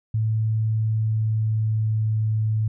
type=tone with pitch glide; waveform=sine; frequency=110 to 109.05 Hz; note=A2 to A2; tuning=0 to -15 cents; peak=-19 dBFS; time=0.14-2.68 s; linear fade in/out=5 ms; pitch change=-15 cents; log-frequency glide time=0.7-2.18 s; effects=none